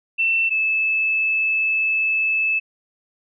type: tone pair in turn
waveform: sine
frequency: 2682 / 2615 Hz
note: E7 / E7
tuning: +29 / -15 cents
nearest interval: unison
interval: 44 cents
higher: first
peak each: -16 / -17 dBFS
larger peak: first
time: 0.18-0.5 / 0.5-2.6 s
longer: second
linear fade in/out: 20 ms
effects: none